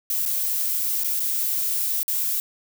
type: noise with dropouts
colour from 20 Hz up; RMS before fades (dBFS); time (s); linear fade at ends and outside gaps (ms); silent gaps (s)
violet; -24; 0.1-2.4; 1; 0.253-0.259 / 1.036-1.044 / 1.197-1.202 / 2.031-2.08
effects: none